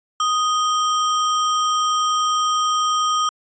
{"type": "tone with sample-and-hold", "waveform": "sine", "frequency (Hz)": 1244.5, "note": "D#6", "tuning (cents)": 0, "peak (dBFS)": -16, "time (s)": [0.2, 3.29], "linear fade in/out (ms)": 2, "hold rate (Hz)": 4410, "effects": ["resampled to 16000 Hz"]}